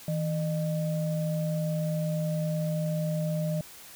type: tone pair together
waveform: sine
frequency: 161.2 / 608.6 Hz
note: E3 / D#5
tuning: -38 / -38 cents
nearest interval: octave + major seventh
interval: 2300 cents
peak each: -27 / -33 dBFS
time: 0.08-3.61 s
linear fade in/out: 2 ms
effects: white hiss -48 dBFS RMS until 3.95 s